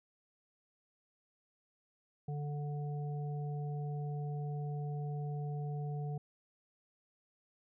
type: harmonic tone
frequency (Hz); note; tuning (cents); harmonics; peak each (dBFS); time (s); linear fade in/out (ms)
146.4; D3; -5; 1 / 3 / 5; -36 / -48 / -49; 2.28-6.18; 5
effects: none